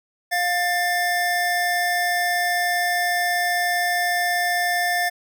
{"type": "tone pair together", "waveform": "square", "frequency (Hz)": [706, 1779], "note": ["F5", "A6"], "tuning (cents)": [19, 19], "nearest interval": "octave + major third", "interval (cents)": 1600, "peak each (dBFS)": -23, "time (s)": [0.31, 5.1], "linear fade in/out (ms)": 20, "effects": []}